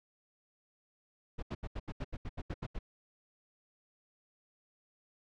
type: noise bursts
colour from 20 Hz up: brown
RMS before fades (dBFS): -38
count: 12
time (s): 1.38-2.79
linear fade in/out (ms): 10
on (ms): 46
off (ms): 78
effects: low-pass 4000 Hz 12 dB/octave